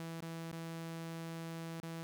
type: tone with dropouts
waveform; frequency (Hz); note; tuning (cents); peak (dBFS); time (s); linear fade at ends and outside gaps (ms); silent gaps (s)
sawtooth; 164.81; E3; 0; -38; 0-2.03; 0; 0.205-0.223 / 0.516-0.527 / 1.801-1.831
effects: none